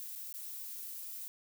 violet noise with dropouts, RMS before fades -44 dBFS, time 0-1.28 s, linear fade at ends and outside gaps 0 ms, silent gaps 0.152-0.158 / 0.326-0.34 s, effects none

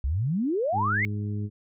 sine exponential sweep, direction up, 60.7 to 2227 Hz, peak -23 dBFS, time 0.04-1.05 s, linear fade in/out 0 ms
harmonic tone, 103.83 Hz, G#2, in tune, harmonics 1 / 2 / 3 / 4, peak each -28 / -34 / -41 / -44 dBFS, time 0.72-1.5 s, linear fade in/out 50 ms
effects none

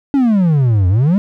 triangle exponential two-way sweep, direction down then up, 288.2 to 87.2 to 211.8 Hz, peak -7 dBFS, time 0.14-1.18 s, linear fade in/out 0 ms, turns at 0.88 s, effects none

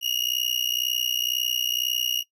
35% pulse tone with amplitude modulation, 2866 Hz, F7, 44 cents sharp, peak -17 dBFS, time 0.01-2.24 s, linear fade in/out 50 ms, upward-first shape sine, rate 62 Hz, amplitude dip 95%, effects noise-tail reverb RT60 0.1 s tail -18 dB re dry

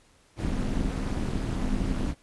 brown noise with amplitude modulation, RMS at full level -24 dBFS, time 0.36-2.15 s, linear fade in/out 50 ms, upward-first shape sine, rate 227 Hz, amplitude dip 95%, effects pink hiss -61 dBFS RMS until 2.22 s + resampled to 24000 Hz

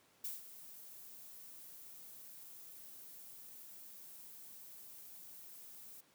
violet noise with ADSR envelope, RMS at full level -41 dBFS, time 0.24-6.01 s, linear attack 5 ms, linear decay 160 ms, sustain -13 dB, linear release 8 ms, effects pink hiss -69 dBFS RMS until 6.14 s + high-pass 150 Hz 12 dB/octave

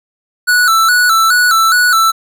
square tone with vibrato, 1396.9 Hz, F6, in tune, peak -8 dBFS, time 0.47-2.12 s, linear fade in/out 20 ms, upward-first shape square, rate 2.4 Hz, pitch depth 89 cents each way, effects none

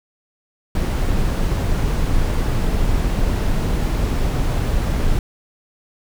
brown noise, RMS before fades -18 dBFS, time 0.75-5.19 s, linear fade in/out 2 ms, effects none

